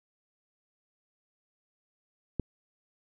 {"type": "click", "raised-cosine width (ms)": 3, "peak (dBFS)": -16, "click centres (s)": 2.397, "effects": []}